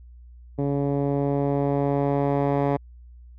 10% pulse tone with low-pass filter sweep, 141.2 Hz, C#3, 32 cents sharp, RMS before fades -23 dBFS, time 0.58-2.77 s, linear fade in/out 10 ms, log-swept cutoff 420 to 1100 Hz, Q 0.78, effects added 60 Hz sine -43 dBFS peak until 3.38 s

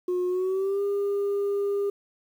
sine tone with pitch glide, 360.6 to 402.4 Hz, F#4 to G4, -45 to +45 cents, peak -21 dBFS, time 0.08-1.9 s, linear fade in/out 5 ms, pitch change +190 cents, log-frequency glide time 0.28-0.82 s, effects tanh soft clip ceiling -22 dBFS + 9-bit

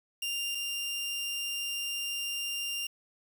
sawtooth tone pair in turn, 2794 / 2794 Hz, F7 / F7, 0 / 0 cents, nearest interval unison, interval 0 cents, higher neither, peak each -28 / -29 dBFS, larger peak first, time 0.22-0.55 / 0.55-2.87 s, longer second, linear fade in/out 5 ms, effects 9-bit

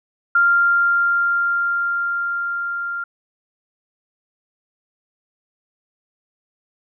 sine tone with level ramp, 1393 Hz, F6, 5 cents flat, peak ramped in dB -11 to -23 dBFS, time 0.35-3.04 s, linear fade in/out 5 ms, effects none

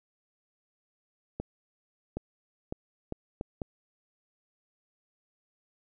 accelerating click train, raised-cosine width 2 ms, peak -20 dBFS, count 6, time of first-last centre 1.4-3.618 s, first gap 770 ms, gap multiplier 0.72, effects none

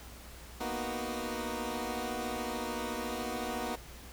15% pulse chord, B major seventh, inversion third, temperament equal, 233.1 / 246.9 / 311.1 / 370 Hz, A#3 / B3 / D#4 / F#4, 0 / 0 / 0 / 0 cents, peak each -33 / -33 / -35 / -35 dBFS, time 0.6-3.76 s, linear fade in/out 10 ms, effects added 60 Hz sine -50 dBFS peak until 4.12 s + pink hiss -51 dBFS RMS until 4.12 s

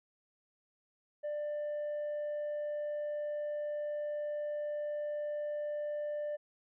sine tone with tanh clipping, 593 Hz, D5, 17 cents sharp, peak -35 dBFS, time 1.23-6.37 s, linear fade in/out 20 ms, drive 2 dB, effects none

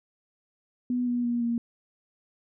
sine tone with pitch steps, 246.9 / 242.8 / 238.8 / 234.8 Hz, B3 / B3 / A#3 / A#3, 0 / -29 / +42 / +13 cents, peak -24 dBFS, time 0.9-1.58 s, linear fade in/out 2 ms, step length 170 ms, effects none

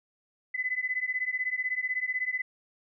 sine beating tone pair, 2005 / 2021 Hz, B6 / B6, +26 / +39 cents, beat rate 16 Hz, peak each -31 dBFS, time 0.54-2.42 s, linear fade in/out 10 ms, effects none

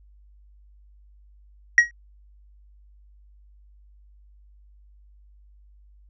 triangle tone with exponential decay, 1900 Hz, A#6, 33 cents sharp, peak -5 dBFS, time 1.78-1.91 s, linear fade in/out 1 ms, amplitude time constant 27 ms, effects added 50 Hz sine -50 dBFS peak until 6.09 s + resampled to 16000 Hz

